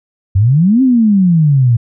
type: exponential two-way sweep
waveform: sine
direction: up then down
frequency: 90.8 to 269.4 to 113.6 Hz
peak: -6 dBFS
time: 0.35-1.77 s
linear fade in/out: 10 ms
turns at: 0.82 s
effects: none